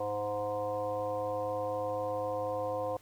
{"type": "harmonic tone", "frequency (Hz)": 104, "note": "G#2", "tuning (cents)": 3, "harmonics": [1, 3, 5, 7, 9, 10], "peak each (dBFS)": [-45, -45, -33, -38, -44, -42], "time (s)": [0, 2.97], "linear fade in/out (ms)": 5, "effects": ["pink hiss -60 dBFS RMS until 3.01 s"]}